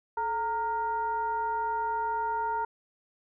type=tone with frequency modulation; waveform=sine; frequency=922 Hz; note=A#5; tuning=19 cents flat; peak=-27 dBFS; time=0.17-2.65 s; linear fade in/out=5 ms; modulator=489 Hz; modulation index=0.58; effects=none